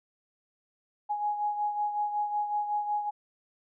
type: beating tone pair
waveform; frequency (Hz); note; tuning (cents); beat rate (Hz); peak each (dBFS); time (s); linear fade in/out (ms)
sine; 832 / 837.4; G#5 / G#5; +3 / +14; 5.4; -28 / -36; 1.09-3.11; 20
effects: none